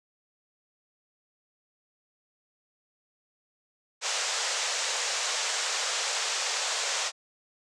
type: band-pass noise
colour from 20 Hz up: white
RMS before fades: -30 dBFS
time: 4.01-7.12 s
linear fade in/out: 50 ms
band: 450 to 7700 Hz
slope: 48 dB/octave
effects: none